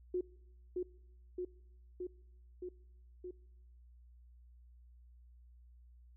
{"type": "tone with echo", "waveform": "sine", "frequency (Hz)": 361.9, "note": "F#4", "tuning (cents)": -38, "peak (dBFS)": -32, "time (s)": [0.14, 0.21], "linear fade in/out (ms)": 5, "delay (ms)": 620, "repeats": 5, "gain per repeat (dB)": -2, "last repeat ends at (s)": 3.31, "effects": ["noise-tail reverb RT60 0.9 s tail -23 dB re dry", "added 60 Hz sine -57 dBFS peak until 6.16 s"]}